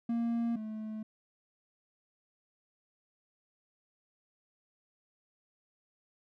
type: tone pair in turn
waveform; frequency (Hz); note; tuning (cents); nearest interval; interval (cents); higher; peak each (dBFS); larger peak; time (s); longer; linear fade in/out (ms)
triangle; 233.1 / 216.9; A#3 / A3; 0 / -25; minor second; 125; first; -27 / -35; first; 0.09-0.56 / 0.56-1.03; neither; 5
effects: none